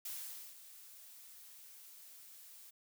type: noise with ADSR envelope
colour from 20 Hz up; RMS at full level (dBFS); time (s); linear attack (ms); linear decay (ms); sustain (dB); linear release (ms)
blue; -43; 0.05-2.71; 6; 490; -13; 16
effects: none